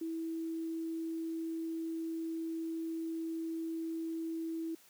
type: tone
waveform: sine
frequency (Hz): 326.7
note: E4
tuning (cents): -15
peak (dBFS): -35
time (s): 0.01-4.75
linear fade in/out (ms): 5
effects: white hiss -62 dBFS RMS until 4.89 s + high-pass 150 Hz 12 dB/octave